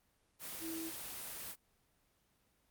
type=tone in noise; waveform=sine; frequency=326.5 Hz; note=E4; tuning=17 cents flat; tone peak=-41 dBFS; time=0.6-0.92 s; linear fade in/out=50 ms; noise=white; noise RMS=-45 dBFS; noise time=0.39-1.56 s; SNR=+1 dB; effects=pink hiss -75 dBFS RMS until 2.7 s + Opus 24 kbps